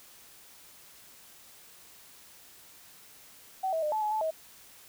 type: tone with pitch steps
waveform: sine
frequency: 760 / 646 / 605 / 866 / 847 / 868 / 637 Hz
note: F#5 / E5 / D#5 / A5 / G#5 / A5 / D#5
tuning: +46 / -35 / -49 / -28 / +34 / -24 / +41 cents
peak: -27 dBFS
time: 3.63-4.309 s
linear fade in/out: 10 ms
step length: 97 ms
effects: white hiss -54 dBFS RMS until 4.88 s